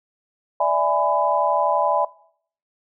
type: chord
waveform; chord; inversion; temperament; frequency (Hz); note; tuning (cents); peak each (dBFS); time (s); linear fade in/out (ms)
sine; E dominant seventh; third; equal with one note detuned; 587.3 / 659.3 / 830.6 / 1001; D5 / E5 / G#5 / B5; 0 / 0 / 0 / +23; -22; 0.6-2.05; 5
effects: noise-tail reverb RT60 0.6 s tail -21 dB re dry